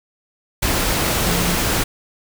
sine tone in noise, 174.3 Hz, F3, 3 cents flat, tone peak -23 dBFS, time 1.26-1.55 s, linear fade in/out 10 ms, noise pink, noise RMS -19 dBFS, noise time 0.62-1.84 s, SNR -7 dB, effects none

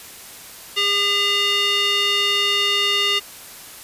square tone with band-pass filter, 404.6 Hz, G#4, 45 cents flat, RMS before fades -19 dBFS, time 0.76-3.2 s, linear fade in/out 20 ms, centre 3100 Hz, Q 3.1, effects white hiss -39 dBFS RMS until 3.83 s + resampled to 32000 Hz

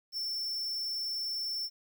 square tone, 5390 Hz, E8, 38 cents sharp, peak -33 dBFS, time 0.12-1.7 s, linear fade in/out 50 ms, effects 11-bit

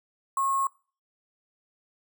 sine tone with sample-and-hold, 1086 Hz, C#6, 36 cents flat, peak -23 dBFS, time 0.37-0.67 s, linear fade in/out 2 ms, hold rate 8820 Hz, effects noise-tail reverb RT60 0.4 s tail -23 dB re dry

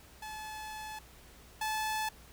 sawtooth tone pair in turn, 862 / 867 Hz, A5 / A5, -36 / -26 cents, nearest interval unison, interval 10 cents, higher second, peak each -37 / -28 dBFS, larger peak second, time 0.22-0.99 / 1.61-2.09 s, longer first, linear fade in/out 5 ms, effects added 60 Hz sine -58 dBFS peak until 2.32 s + pink hiss -57 dBFS RMS until 2.32 s

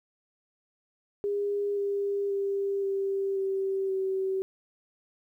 sine tone with pitch steps, 406.1 / 401.2 / 396.4 / 391.6 / 386.9 / 382.2 Hz, G#4 / G4 / G4 / G4 / G4 / G4, -39 / +40 / +19 / -2 / -23 / -44 cents, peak -26 dBFS, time 1.24-4.42 s, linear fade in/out 0 ms, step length 530 ms, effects 11-bit

